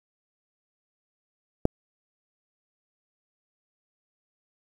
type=click; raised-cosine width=2 ms; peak=-6 dBFS; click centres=1.654 s; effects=7-bit